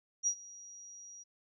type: tone with ADSR envelope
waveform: sine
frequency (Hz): 5750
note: F8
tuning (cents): +50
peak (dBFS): -26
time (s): 0.23-1.24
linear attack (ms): 40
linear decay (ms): 74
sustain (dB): -22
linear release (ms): 20
effects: none